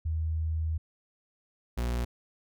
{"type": "tone pair in turn", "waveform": ["sine", "40% pulse"], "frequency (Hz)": [79.8, 59.94], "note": ["D#2", "A#1"], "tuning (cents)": [44, 49], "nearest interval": "perfect fourth", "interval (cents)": 495, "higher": "first", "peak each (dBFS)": -27, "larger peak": "neither", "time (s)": [[0.05, 0.78], [1.77, 2.05]], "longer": "first", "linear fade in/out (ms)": 10, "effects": []}